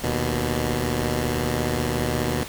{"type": "tone pair together", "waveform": "10% pulse", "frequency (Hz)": [76.81, 122.5], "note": ["D#2", "B2"], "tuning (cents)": [-22, -14], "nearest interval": "minor sixth", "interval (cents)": 808, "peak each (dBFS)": -17, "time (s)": [0.03, 2.44], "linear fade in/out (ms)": 10, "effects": ["pink hiss -36 dBFS RMS until 2.48 s"]}